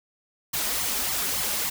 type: noise with flanger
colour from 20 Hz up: white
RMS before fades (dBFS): -27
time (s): 0.53-1.7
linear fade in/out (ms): 10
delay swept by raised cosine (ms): 0.92 to 4.92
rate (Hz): 3.5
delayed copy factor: +0.85
effects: none